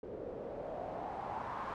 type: noise with low-pass filter sweep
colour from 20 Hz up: white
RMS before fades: -42 dBFS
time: 0.03-1.74 s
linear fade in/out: 2 ms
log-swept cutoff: 420 to 1100 Hz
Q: 3.8
effects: none